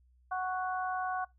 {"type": "harmonic tone", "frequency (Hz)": 370, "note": "F#4", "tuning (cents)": 0, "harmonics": [2, 3, 4], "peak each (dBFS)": [-33, -37, -39], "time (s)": [0.31, 1.25], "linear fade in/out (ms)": 10, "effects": ["noise-tail reverb RT60 0.2 s tail -23 dB re dry", "added 62 Hz sine -62 dBFS peak until 1.38 s"]}